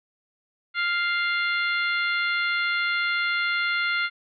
harmonic tone with a mistuned harmonic, 698.5 Hz, F5, in tune, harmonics 2 / 3 / 4 / 5 / 6, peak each -25 / -26 / -34 / -35 / -36 dBFS, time 0.74-4.1 s, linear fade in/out 50 ms, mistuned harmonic 5, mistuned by -20 cents, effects none

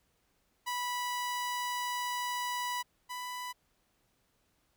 sawtooth tone pair in turn, 983 / 992.7 Hz, B5 / B5, -8 / +9 cents, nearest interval unison, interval 17 cents, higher second, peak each -29 / -34 dBFS, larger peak first, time 0.66-2.83 / 3.09-3.53 s, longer first, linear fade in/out 20 ms, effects pink hiss -74 dBFS RMS until 4.76 s

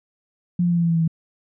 sine tone with pitch steps, 176.1 / 174.08 / 172.08 / 170.1 / 168.15 / 166.22 / 164.31 / 162.42 Hz, F3 / F3 / F3 / F3 / E3 / E3 / E3 / E3, +15 / -5 / -25 / -45 / +35 / +15 / -5 / -25 cents, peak -16 dBFS, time 0.59-1.078 s, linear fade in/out 5 ms, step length 61 ms, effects none

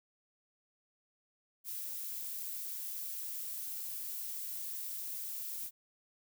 violet noise, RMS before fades -41 dBFS, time 1.64-5.71 s, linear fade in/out 50 ms, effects none

